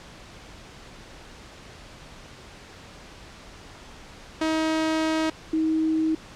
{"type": "tone pair in turn", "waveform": ["sawtooth", "sine"], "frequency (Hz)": [317.4, 317.4], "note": ["D#4", "D#4"], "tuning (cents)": [35, 35], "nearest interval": "unison", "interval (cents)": 0, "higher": "neither", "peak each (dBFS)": [-18, -20], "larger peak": "first", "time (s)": [[4.41, 5.3], [5.53, 6.15]], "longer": "first", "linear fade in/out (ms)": 5, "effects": ["pink hiss -45 dBFS RMS until 6.35 s", "low-pass 6000 Hz 12 dB/octave"]}